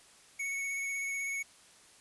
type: tone with vibrato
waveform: square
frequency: 2217 Hz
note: C#7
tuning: in tune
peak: -34 dBFS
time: 0.39-1.43 s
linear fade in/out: 10 ms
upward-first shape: sine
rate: 16 Hz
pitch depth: 15 cents each way
effects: white hiss -59 dBFS RMS until 2 s + resampled to 24000 Hz